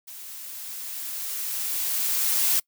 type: noise with level ramp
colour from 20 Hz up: blue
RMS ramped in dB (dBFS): -41 to -21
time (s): 0.07-2.6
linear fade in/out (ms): 10
effects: noise-tail reverb RT60 0.1 s tail -25 dB re dry